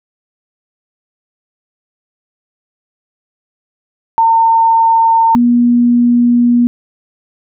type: tone pair in turn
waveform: sine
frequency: 908 / 240.5 Hz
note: A#5 / B3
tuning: -46 / -46 cents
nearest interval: octave + major seventh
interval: 2300 cents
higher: first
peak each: -6 dBFS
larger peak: neither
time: 4.18-5.35 / 5.35-6.67 s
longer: second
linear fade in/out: 0 ms
effects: none